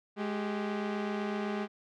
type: tone pair together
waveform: sawtooth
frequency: 209.5 / 391.1 Hz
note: G#3 / G4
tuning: +15 / -4 cents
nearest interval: major seventh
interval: 1081 cents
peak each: -29 / -33 dBFS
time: 0.16-1.68 s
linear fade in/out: 50 ms
effects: low-pass 3000 Hz 12 dB/octave